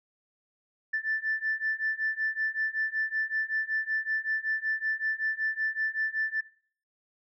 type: beating tone pair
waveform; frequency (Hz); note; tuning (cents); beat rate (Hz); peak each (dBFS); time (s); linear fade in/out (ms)
sine; 1760 / 1765.3; A6 / A6; 0 / +5; 5.3; -30; 0.93-6.41; 10
effects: noise-tail reverb RT60 0.5 s tail -20 dB re dry + tanh soft clip ceiling -20 dBFS